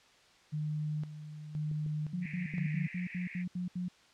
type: tone with tremolo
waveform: sine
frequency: 151.9 Hz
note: D#3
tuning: 41 cents flat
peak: -32 dBFS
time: 0.52-2.88 s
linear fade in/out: 20 ms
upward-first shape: square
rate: 0.97 Hz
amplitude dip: 70%
type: clicks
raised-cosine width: 3 ms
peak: -37 dBFS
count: 3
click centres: 1.714 / 1.863 / 2.538 s
type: tone bursts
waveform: sine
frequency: 179.3 Hz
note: F3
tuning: 46 cents sharp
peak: -33 dBFS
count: 9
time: 2.13-3.884 s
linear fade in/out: 5 ms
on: 130 ms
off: 73 ms
type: band-pass noise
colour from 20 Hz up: white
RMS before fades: -47 dBFS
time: 2.21-3.45 s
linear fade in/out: 50 ms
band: 1800 to 2500 Hz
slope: 96 dB/octave
effects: white hiss -62 dBFS RMS until 4.13 s + low-pass 5000 Hz 12 dB/octave